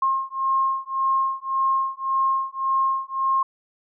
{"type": "beating tone pair", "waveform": "sine", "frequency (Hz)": [1069, 1070.8], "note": ["C6", "C6"], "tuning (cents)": [37, 40], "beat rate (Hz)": 1.8, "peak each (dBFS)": -23, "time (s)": [0.02, 3.43], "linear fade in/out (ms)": 5, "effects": []}